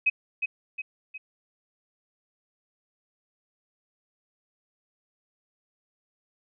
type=tone with echo; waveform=sine; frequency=2534 Hz; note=D#7; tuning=31 cents sharp; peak=-18 dBFS; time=0.06-0.1 s; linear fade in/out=10 ms; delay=360 ms; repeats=3; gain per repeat=-6 dB; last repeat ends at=1.18 s; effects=none